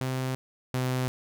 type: tone pair in turn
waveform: sawtooth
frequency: 129.9 / 127.96 Hz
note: C3 / C3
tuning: -12 / -38 cents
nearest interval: unison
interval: 26 cents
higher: first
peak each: -24 / -22 dBFS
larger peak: second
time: 0.01-0.35 / 0.74-1.08 s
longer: neither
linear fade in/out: 0 ms
effects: none